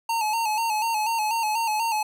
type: tone with vibrato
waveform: square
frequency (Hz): 885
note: A5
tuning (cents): +10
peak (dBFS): -23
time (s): 0.09-2.03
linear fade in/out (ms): 5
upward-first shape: square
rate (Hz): 4.1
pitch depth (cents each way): 61
effects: none